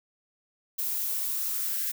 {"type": "noise with high-pass filter sweep", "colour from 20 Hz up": "violet", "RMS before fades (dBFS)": -30, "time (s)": [0.78, 1.92], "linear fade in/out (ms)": 10, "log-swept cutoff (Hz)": [610, 1700], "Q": 3.3, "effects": []}